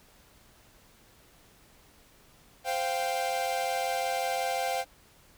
45% pulse chord, C suspended fourth, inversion none, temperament equal with one note detuned, 520.8 / 698.5 / 784 Hz, C5 / F5 / G5, -8 / 0 / 0 cents, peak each -34 / -32 / -32 dBFS, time 2.64-4.85 s, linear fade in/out 50 ms, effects pink hiss -59 dBFS RMS until 5.37 s

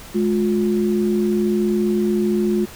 sine tone pair together, 211.5 / 356 Hz, G#3 / F4, +32 / +33 cents, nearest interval major sixth, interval 901 cents, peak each -18 / -19 dBFS, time 0.14-2.66 s, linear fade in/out 20 ms, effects pink hiss -39 dBFS RMS until 2.75 s

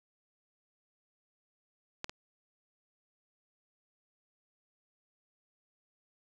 clicks, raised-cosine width 0.2 ms, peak -18 / -24 dBFS, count 2, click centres 2.044 / 2.095 s, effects none

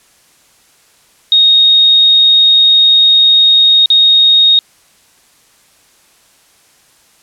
sine tone with dropouts, 3729 Hz, A#7, in tune, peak -4 dBFS, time 1.32-4.59 s, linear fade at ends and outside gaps 1 ms, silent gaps 3.859-3.902 s, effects white hiss -49 dBFS RMS until 7.22 s + low-pass 11000 Hz 12 dB/octave

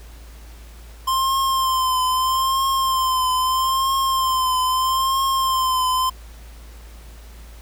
square tone with vibrato, 1046.5 Hz, C6, in tune, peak -18 dBFS, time 1.07-6.1 s, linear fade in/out 10 ms, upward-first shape triangle, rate 0.78 Hz, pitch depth 48 cents each way, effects added 56 Hz sine -38 dBFS peak until 7.61 s + pink hiss -48 dBFS RMS until 7.61 s

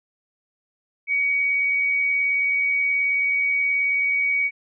sine tone with amplitude modulation, 2255 Hz, C#7, 29 cents sharp, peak -17 dBFS, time 1.07-4.51 s, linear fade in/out 50 ms, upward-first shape sine, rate 78.7 Hz, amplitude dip 30%, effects none

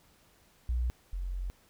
sine tone pair in turn, 60.5 / 45.32 Hz, B1 / F#1, -35 / -35 cents, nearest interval perfect fourth, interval 500 cents, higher first, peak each -27 / -32 dBFS, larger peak first, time 0.69-0.9 / 1.13-1.5 s, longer second, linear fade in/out 0 ms, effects pink hiss -64 dBFS RMS until 1.69 s

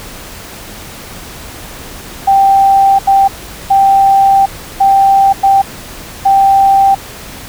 sine tone bursts at uneven times, 784 Hz, G5, in tune, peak -4 dBFS, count 6, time 2.27-2.99 / 3.07-3.28 / 3.7-4.46 / 4.8-5.33 / 5.43-5.62 / 6.25-6.95 s, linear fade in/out 10 ms, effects pink hiss -29 dBFS RMS until 7.48 s

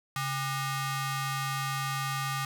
sawtooth ring-modulated tone, 669 Hz, E5, 25 cents sharp, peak -23 dBFS, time 0.16-2.45 s, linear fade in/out 2 ms, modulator 532 Hz, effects none

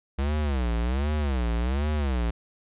square tone with vibrato, 66 Hz, C2, 16 cents sharp, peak -24 dBFS, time 0.18-2.31 s, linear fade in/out 10 ms, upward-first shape sine, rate 1.3 Hz, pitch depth 250 cents each way, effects resampled to 8000 Hz

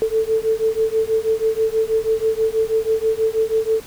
sine beating tone pair, 440 / 446.2 Hz, A4 / A4, 0 / +24 cents, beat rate 6.2 Hz, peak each -19 dBFS, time 0.02-3.8 s, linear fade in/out 0 ms, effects pink hiss -40 dBFS RMS until 3.86 s

